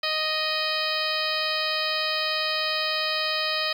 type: harmonic tone with a mistuned harmonic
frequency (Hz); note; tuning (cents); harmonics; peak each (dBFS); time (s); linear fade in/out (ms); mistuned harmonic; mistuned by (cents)
622.3; D#5; 0; 1 / 2 / 3 / 4 / 5 / 6 / 7 / 8; -32 / -32 / -32 / -32 / -32 / -32 / -32 / -32; 0.03-3.73; 5; 6; +75
effects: 8-bit